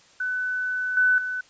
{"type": "tone with level steps", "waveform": "sine", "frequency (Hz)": 1500, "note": "F#6", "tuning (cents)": 23, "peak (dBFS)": [-24, -16, -26], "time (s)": [0.2, 1.41], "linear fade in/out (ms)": 5, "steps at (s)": [0.97, 1.18], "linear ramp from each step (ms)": 2, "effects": ["white hiss -55 dBFS RMS until 1.49 s", "resampled to 16000 Hz"]}